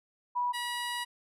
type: tone pair in turn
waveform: sine / 15% pulse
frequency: 977 / 966.3 Hz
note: B5 / B5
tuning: -19 / -38 cents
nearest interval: unison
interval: 19 cents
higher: first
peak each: -27 / -26 dBFS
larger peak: second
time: 0.35-0.53 / 0.53-1.05 s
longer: second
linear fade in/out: 20 ms
effects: resampled to 32000 Hz